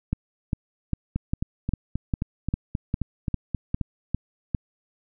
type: two click trains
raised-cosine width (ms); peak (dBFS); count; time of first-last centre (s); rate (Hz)
5; -11 / -13; 12 / 11; 0.13-4.548 / 1.16-3.813; 2.49 / 3.77
effects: none